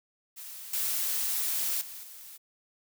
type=noise with level steps; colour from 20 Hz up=blue; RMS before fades=-43 / -30 / -43 / -47 dBFS; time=0.36-2.38 s; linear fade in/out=20 ms; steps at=0.73 / 1.81 / 2.03 s; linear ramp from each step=5 ms; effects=none